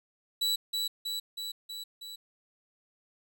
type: tone with echo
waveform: 40% pulse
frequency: 3937 Hz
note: B7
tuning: 6 cents flat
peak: -25 dBFS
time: 0.41-0.56 s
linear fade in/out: 10 ms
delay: 320 ms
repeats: 5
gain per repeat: -3 dB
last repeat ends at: 2.16 s
effects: none